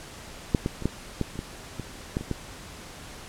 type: clicks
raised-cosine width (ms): 3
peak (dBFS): -6 / -12 / -23 / -10 / -12 / -27 / -18 / -20 / -13 / -22 / -14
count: 11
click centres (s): 0.548 / 0.661 / 0.823 / 0.856 / 1.213 / 1.356 / 1.391 / 1.797 / 2.169 / 2.21 / 2.313
effects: pink hiss -43 dBFS RMS until 3.28 s + low-pass 10000 Hz 12 dB/octave